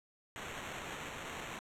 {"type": "noise with sample-and-hold", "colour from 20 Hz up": "blue", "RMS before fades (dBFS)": -44, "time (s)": [0.36, 1.59], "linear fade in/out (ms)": 0, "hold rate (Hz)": 4900, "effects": ["low-pass 10000 Hz 12 dB/octave"]}